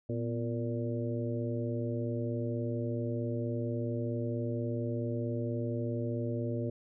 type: harmonic tone with a mistuned harmonic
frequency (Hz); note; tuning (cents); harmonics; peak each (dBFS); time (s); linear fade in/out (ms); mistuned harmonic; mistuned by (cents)
116.6; A#2; +1; 1 / 2 / 3 / 4 / 5; -34 / -37 / -39 / -40 / -41; 0.09-6.7; 5; 2; +88
effects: none